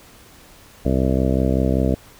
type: harmonic tone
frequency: 65.2 Hz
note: C2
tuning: 5 cents flat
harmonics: 1 / 2 / 3 / 4 / 5 / 6 / 7 / 8 / 9 / 10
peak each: -21 / -23 / -23 / -23 / -27 / -30 / -27 / -32 / -28 / -31 dBFS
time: 0.85-1.95 s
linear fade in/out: 5 ms
effects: pink hiss -47 dBFS RMS until 2.19 s